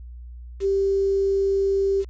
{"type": "tone with quantisation", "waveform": "sine", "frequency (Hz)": 392, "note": "G4", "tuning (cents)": 0, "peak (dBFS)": -18, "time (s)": [0.6, 2.05], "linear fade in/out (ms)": 50, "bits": 7, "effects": ["added 60 Hz sine -36 dBFS peak until 2.09 s", "resampled to 16000 Hz"]}